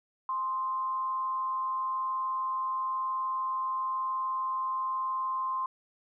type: tone with amplitude modulation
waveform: sine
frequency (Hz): 1046.5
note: C6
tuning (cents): 0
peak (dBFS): -27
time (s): 0.29-5.66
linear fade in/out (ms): 2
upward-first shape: sine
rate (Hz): 200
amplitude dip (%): 35
effects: none